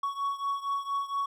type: beating tone pair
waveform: triangle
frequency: 1115 / 1119.3 Hz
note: C#6 / C#6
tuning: +10 / +16 cents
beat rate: 4.3 Hz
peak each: -29 / -32 dBFS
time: 0.03-1.26 s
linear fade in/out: 5 ms
effects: none